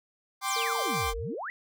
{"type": "chord", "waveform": "sawtooth", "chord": "G suspended fourth", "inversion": "none", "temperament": "equal", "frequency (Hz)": [784, 1046.5, 1174.7], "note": ["G5", "C6", "D6"], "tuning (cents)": [0, 0, 0], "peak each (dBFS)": [-30, -29, -28], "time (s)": [0.41, 1.14], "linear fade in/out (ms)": 50}
{"type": "exponential two-way sweep", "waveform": "sine", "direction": "down then up", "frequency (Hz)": [8900, 39.18, 2083], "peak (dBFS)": -33, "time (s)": [0.48, 1.5], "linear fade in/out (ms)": 0, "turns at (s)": 1.14}
{"type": "tone", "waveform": "sine", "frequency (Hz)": 460, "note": "A#4", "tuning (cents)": -23, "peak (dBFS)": -35, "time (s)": [0.56, 1.35], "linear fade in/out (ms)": 5}
{"effects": []}